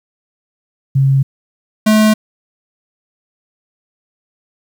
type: tone pair in turn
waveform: sine / square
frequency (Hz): 135.8 / 215.6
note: C#3 / A3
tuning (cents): -35 / -35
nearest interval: minor sixth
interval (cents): 800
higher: second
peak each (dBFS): -8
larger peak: neither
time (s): 0.95-1.23 / 1.86-2.14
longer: neither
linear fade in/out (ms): 10
effects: 8-bit